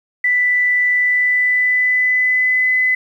sine tone with pitch glide, 1982 to 2015 Hz, B6 to B6, +6 to +34 cents, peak -12 dBFS, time 0.24-2.95 s, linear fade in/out 5 ms, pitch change +28 cents, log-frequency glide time 0.9-2.7 s, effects 8-bit

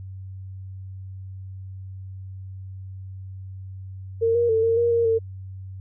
sine tone with pitch steps, 456.9 / 472.9 / 445.4 / 456.6 / 471.2 / 465.7 / 450.8 Hz, A#4 / A#4 / A4 / A#4 / A#4 / A#4 / A4, -35 / +25 / +21 / -36 / +19 / -2 / +42 cents, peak -17 dBFS, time 4.21-5.19 s, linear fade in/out 20 ms, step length 140 ms, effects added 95 Hz sine -34 dBFS peak until 5.8 s

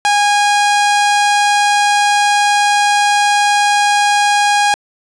sawtooth tone, 821 Hz, G#5, 20 cents flat, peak -6 dBFS, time 0.05-4.74 s, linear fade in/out 0 ms, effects resampled to 22050 Hz + 7-bit

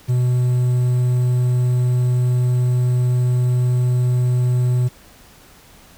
triangle tone with quantisation, 124.2 Hz, B2, 10 cents sharp, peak -12 dBFS, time 0.08-4.89 s, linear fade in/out 20 ms, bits 7, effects pink hiss -47 dBFS RMS until 5.97 s

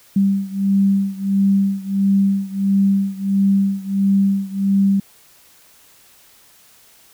sine beating tone pair, 196 / 197.5 Hz, G3 / G3, 0 / +13 cents, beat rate 1.5 Hz, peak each -16 / -18 dBFS, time 0.16-5 s, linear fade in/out 5 ms, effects white hiss -50 dBFS RMS until 7.13 s

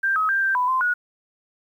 sine tone with pitch steps, 1581 / 1275 / 1584 / 1570 / 995 / 1037 / 1456 Hz, G6 / D#6 / G6 / G6 / B5 / C6 / F#6, +14 / +42 / +18 / +2 / +13 / -16 / -28 cents, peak -18 dBFS, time 0.03-0.94 s, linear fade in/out 10 ms, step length 130 ms, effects 9-bit

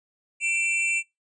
square tone pair together, 2349 / 2694 Hz, D7 / E7, 0 / +37 cents, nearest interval major second, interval 237 cents, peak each -27 / -26 dBFS, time 0.4-1.03 s, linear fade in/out 50 ms, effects noise-tail reverb RT60 0.2 s tail -23 dB re dry + resampled to 22050 Hz

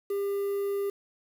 triangle tone with quantisation, 399.9 Hz, G4, 35 cents sharp, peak -25 dBFS, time 0.1-0.9 s, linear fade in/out 5 ms, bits 8, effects none

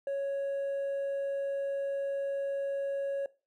triangle tone with hard clipping, 554.4 Hz, C#5, in tune, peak -29 dBFS, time 0.07-3.26 s, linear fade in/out 2 ms, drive 1 dB, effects noise-tail reverb RT60 0.3 s tail -19 dB re dry

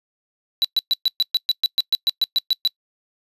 triangle tone bursts, 3949 Hz, B7, 1 cent flat, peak -13 dBFS, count 15, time 0.62-2.675 s, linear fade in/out 0 ms, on 25 ms, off 120 ms, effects noise-tail reverb RT60 0.1 s tail -26 dB re dry + resampled to 32000 Hz

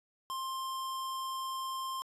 square tone, 1055 Hz, C6, 14 cents sharp, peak -36 dBFS, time 0.3-2.02 s, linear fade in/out 0 ms, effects resampled to 32000 Hz

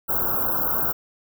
white band-stop noise, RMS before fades -23 dBFS, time 0.08-0.93 s, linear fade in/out 20 ms, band 1500 to 13000 Hz, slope 96 dB/octave, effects none

